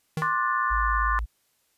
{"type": "tone with exponential decay", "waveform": "square", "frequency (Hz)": 156.7, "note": "D#3", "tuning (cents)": 13, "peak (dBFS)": -24, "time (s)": [0.17, 0.38], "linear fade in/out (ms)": 2, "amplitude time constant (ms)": 45}
{"type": "chord", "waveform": "sine", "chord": "D dominant seventh", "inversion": "third", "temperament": "just", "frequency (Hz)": [1057.2, 1174.7, 1468.3, 1762], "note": ["C6", "D6", "F#6", "A6"], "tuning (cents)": [18, 0, -14, 2], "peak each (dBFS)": [-26, -27, -31, -29], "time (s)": [0.22, 1.19], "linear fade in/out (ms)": 0}
{"type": "tone", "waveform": "sine", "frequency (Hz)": 55, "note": "A1", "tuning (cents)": 0, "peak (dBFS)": -26, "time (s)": [0.7, 1.26], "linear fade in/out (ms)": 20}
{"effects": ["white hiss -69 dBFS RMS until 1.77 s", "resampled to 32000 Hz"]}